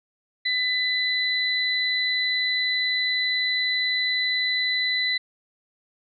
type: tone pair together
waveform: sine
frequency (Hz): 2002 / 4004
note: B6 / B7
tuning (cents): +23 / +23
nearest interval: octave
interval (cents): 1200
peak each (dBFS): -24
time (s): 0.45-5.18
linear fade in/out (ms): 10
effects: none